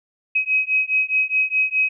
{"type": "beating tone pair", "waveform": "sine", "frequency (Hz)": [2536, 2540.8], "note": ["D#7", "D#7"], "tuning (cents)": [32, 36], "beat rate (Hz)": 4.8, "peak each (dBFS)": -20, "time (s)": [0.35, 1.89], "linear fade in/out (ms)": 10, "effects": []}